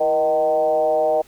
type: tone with frequency modulation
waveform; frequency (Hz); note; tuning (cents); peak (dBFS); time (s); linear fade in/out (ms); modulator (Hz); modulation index
sine; 621; D#5; -3; -15; 0-1.22; 10; 146; 1
effects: pink hiss -51 dBFS RMS until 1.27 s